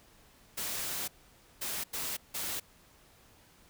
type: noise bursts at uneven times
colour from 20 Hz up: white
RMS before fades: -36 dBFS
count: 4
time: 0.57-1.08 / 1.61-1.84 / 1.93-2.17 / 2.34-2.6 s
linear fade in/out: 10 ms
effects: pink hiss -61 dBFS RMS until 3.69 s